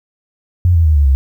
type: tone with pitch steps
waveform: sine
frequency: 88.8 / 82.85 / 77.3 / 72.13 / 67.3 Hz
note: F2 / E2 / D#2 / D2 / C2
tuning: +29 / +9 / -11 / -31 / +49 cents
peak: -7 dBFS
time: 0.65-1.15 s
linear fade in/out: 0 ms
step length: 100 ms
effects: 8-bit